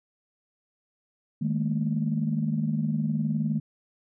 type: chord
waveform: sine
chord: D# suspended fourth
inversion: none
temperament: equal with one note detuned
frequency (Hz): 155.56 / 207.7 / 227.2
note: D#3 / G#3 / A#3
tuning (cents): 0 / 0 / -44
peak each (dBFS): -27 / -29 / -28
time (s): 1.41-3.6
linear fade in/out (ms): 10
effects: tanh soft clip ceiling -14 dBFS